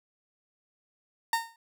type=tone with exponential decay; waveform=30% pulse; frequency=917 Hz; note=A#5; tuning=29 cents flat; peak=-19 dBFS; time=1.33-1.56 s; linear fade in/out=2 ms; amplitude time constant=48 ms; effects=none